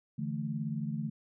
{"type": "chord", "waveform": "sine", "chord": "D suspended second", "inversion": "none", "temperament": "just", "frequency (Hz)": [146.83, 165.19, 220.2], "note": ["D3", "E3", "A3"], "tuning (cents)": [0, 4, 2], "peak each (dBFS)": [-36, -38, -36], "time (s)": [0.18, 1.1], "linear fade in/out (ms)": 10, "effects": []}